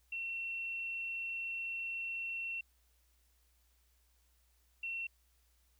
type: tone bursts at uneven times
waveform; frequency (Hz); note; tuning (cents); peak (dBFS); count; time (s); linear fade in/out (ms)
sine; 2714; E7; +50; -37; 2; 0.12-2.61 / 4.83-5.07; 5
effects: added 60 Hz sine -70 dBFS peak until 5.79 s + white hiss -75 dBFS RMS until 5.79 s